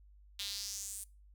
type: tone with high-pass filter sweep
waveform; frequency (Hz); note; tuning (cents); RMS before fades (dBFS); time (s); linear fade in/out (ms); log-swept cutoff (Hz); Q
sawtooth; 201.4; G3; +47; -42; 0.39-1.04; 5; 3500 to 9400; 3.4
effects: noise-tail reverb RT60 0.3 s tail -22 dB re dry + added 50 Hz sine -57 dBFS peak until 1.34 s